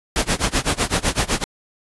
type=noise with tremolo; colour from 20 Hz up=pink; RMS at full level=-17 dBFS; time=0.16-1.44 s; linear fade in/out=0 ms; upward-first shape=sine; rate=7.9 Hz; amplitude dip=95%; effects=resampled to 24000 Hz